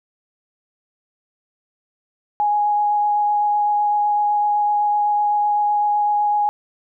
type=tone with vibrato; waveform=sine; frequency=831 Hz; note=G#5; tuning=1 cent sharp; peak=-15 dBFS; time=2.4-6.49 s; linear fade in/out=0 ms; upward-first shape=sine; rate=7.9 Hz; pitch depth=9 cents each way; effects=none